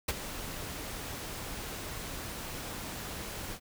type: noise with ADSR envelope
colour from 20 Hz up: pink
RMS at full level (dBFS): -28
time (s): 0.08-3.6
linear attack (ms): 9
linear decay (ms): 29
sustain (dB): -12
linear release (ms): 73
effects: none